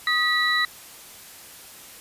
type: tone cluster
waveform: sine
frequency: 1248 / 1940 / 3948 Hz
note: D#6 / B6 / B7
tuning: +5 / -31 / -1 cents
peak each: -26 / -21 / -25 dBFS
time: 0.07-0.65 s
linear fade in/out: 2 ms
effects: white hiss -44 dBFS RMS until 2 s + resampled to 32000 Hz